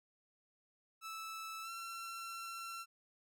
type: tone with pitch glide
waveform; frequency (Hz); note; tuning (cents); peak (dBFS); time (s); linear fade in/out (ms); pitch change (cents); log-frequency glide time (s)
sawtooth; 1313 to 1353.8; E6 to E6; -7 to +46; -40; 1.01-2.86; 50; +53; 1.62-1.7
effects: none